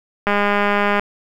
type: click train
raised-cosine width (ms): 0.5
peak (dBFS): -3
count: 149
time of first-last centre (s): 0.27-0.995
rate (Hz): 204
effects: 7-bit